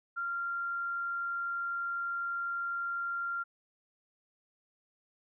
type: tone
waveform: sine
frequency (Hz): 1386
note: F6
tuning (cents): -14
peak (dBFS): -32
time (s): 0.16-3.44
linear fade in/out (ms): 20
effects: none